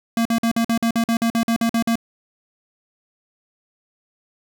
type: tone bursts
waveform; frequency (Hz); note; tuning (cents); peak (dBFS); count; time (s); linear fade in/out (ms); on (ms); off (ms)
square; 230; A#3; -23; -17; 14; 0.17-1.956; 2; 83; 48
effects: none